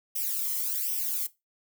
violet noise with flanger, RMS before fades -30 dBFS, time 0.15-1.27 s, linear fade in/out 10 ms, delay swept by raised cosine 0.35 to 0.98 ms, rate 1.3 Hz, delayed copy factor +0.9, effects noise-tail reverb RT60 0.2 s tail -17 dB re dry

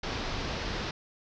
pink low-pass noise, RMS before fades -34 dBFS, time 0.03-0.91 s, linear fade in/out 5 ms, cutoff 5600 Hz, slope 48 dB/octave, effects none

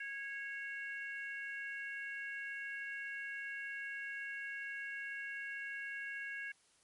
harmonic tone, 550 Hz, C#5, 14 cents flat, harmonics 3 / 4 / 5, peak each -42 / -47 / -50 dBFS, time 0-6.52 s, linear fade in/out 5 ms, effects white hiss -70 dBFS RMS until 6.83 s + MP3 48 kbps

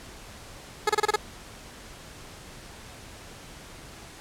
15% pulse tone bursts, 423.4 Hz, G#4, 33 cents sharp, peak -13 dBFS, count 6, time 0.87-1.16 s, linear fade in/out 5 ms, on 25 ms, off 28 ms, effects pink hiss -45 dBFS RMS until 4.2 s + low-pass 10000 Hz 12 dB/octave

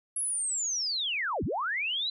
sine linear two-way sweep, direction down then up, 10970 to 52.5 to 4068 Hz, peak -28 dBFS, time 0.16-2.1 s, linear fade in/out 5 ms, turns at 1.44 s, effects none

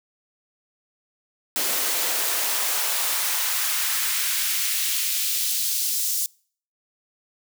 white noise with high-pass filter sweep, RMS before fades -24 dBFS, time 1.56-6.26 s, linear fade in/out 0 ms, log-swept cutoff 300 to 5800 Hz, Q 1, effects noise-tail reverb RT60 0.5 s tail -26 dB re dry

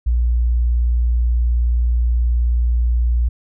sine tone, 59.4 Hz, A#1, 33 cents sharp, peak -13 dBFS, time 0.06-3.29 s, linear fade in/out 10 ms, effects none

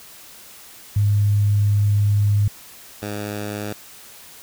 sine / 10% pulse tone pair in turn, 102.8 / 103.81 Hz, G#2 / G#2, -17 / 0 cents, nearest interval unison, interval 17 cents, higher second, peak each -14 / -18 dBFS, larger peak first, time 0.96-2.48 / 3.02-3.73 s, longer first, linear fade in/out 5 ms, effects white hiss -43 dBFS RMS until 4.42 s

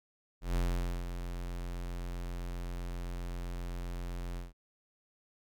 square tone with ADSR envelope, 43.83 Hz, F1, 7 cents sharp, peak -28 dBFS, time 0.41-4.53 s, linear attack 150 ms, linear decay 480 ms, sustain -9 dB, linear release 160 ms, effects none

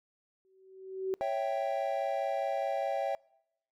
sine tone with exponential growth, 380 Hz, F#4, 46 cents sharp, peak -27 dBFS, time 0.45-1.14 s, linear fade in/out 0 ms, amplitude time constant 150 ms
triangle chord, C# diminished, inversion none, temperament equal, 554.4 / 659.3 / 784 Hz, C#5 / E5 / G5, 0 / 0 / 0 cents, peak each -32 dBFS, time 1.21-3.15 s, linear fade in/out 0 ms
effects noise-tail reverb RT60 0.8 s tail -25 dB re dry

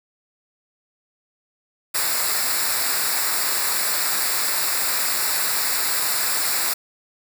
white noise with comb filter, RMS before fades -22 dBFS, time 1.94-6.74 s, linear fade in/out 10 ms, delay 0.32 ms, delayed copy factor -0.75, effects none

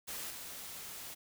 white noise with level steps, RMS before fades -42 / -46 dBFS, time 0.07-1.15 s, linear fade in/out 20 ms, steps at 0.3 s, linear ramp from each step 2 ms, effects none

